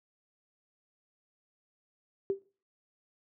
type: tone with exponential decay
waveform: sine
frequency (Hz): 391.4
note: G4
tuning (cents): -3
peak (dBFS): -23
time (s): 2.3-2.42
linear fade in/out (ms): 0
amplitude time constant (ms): 25
effects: noise-tail reverb RT60 0.4 s tail -22 dB re dry + high-pass 100 Hz 12 dB/octave